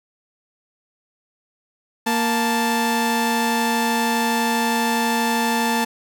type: tone pair together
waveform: sawtooth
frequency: 233.1 / 880 Hz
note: A#3 / A5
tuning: 0 / 0 cents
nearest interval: octave + major seventh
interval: 2300 cents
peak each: -17 dBFS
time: 2.06-5.85 s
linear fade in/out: 10 ms
effects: none